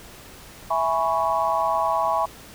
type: chord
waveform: sine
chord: C# minor seventh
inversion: first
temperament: equal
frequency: 659.3 / 830.6 / 987.8 / 1108.7 Hz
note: E5 / G#5 / B5 / C#6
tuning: 0 / 0 / 0 / 0 cents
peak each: -25 dBFS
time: 0.7-2.26 s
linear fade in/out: 10 ms
effects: pink hiss -44 dBFS RMS until 2.54 s